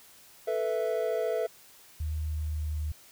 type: chord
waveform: triangle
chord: A suspended second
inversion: none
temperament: equal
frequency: 440 / 493.9 / 659.3 Hz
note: A4 / B4 / E5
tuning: 0 / 0 / 0 cents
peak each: -29 / -30 / -29 dBFS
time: 0.47-1.47 s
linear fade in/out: 10 ms
type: tone with pitch glide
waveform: sine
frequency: 77.3 to 76.28 Hz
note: D#2 to D#2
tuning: -11 to -34 cents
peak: -29 dBFS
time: 2-2.92 s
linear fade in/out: 5 ms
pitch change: -23 cents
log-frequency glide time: 2.18-2.72 s
effects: white hiss -55 dBFS RMS until 3.11 s